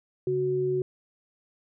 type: tone pair together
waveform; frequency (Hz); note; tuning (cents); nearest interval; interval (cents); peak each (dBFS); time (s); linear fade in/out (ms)
sine; 139.1 / 370.4; C#3 / F#4; +6 / +2; octave + perfect fourth; 1696; -32 / -24; 0.27-0.82; 2
effects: none